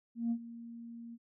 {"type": "tone with ADSR envelope", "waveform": "sine", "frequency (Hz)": 233.1, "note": "A#3", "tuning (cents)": 0, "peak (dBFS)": -27, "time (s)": [0.15, 1.18], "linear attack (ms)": 160, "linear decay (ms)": 70, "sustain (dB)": -17, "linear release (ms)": 43, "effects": ["tanh soft clip ceiling -26 dBFS"]}